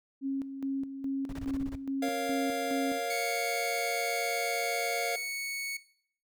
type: tone with tremolo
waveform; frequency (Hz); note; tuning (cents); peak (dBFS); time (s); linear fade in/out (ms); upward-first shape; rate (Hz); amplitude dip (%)
sine; 271.9; C#4; -33; -29; 0.21-3.01; 50; square; 2.4; 60
type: noise bursts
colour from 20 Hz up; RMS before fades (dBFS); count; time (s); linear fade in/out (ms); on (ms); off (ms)
brown; -39; 8; 1.29-1.754; 2; 37; 24
type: chord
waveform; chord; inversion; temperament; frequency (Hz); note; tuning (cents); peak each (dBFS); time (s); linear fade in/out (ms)
square; Bb minor; none; equal; 466.2 / 554.4 / 698.5; Bb4 / Db5 / F5; 0 / 0 / 0; -37 / -38 / -34; 2.02-5.16; 5
type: tone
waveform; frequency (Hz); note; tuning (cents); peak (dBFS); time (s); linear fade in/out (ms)
sawtooth; 2217; C#7; 0; -30; 3.1-5.77; 5
effects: noise-tail reverb RT60 0.6 s tail -18 dB re dry